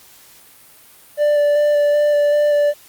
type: tone with vibrato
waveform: triangle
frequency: 587.3 Hz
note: D5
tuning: in tune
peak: -10 dBFS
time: 1.17-2.74 s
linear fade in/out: 50 ms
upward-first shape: square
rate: 2.6 Hz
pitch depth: 10 cents each way
effects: white hiss -46 dBFS RMS until 2.88 s + Opus 48 kbps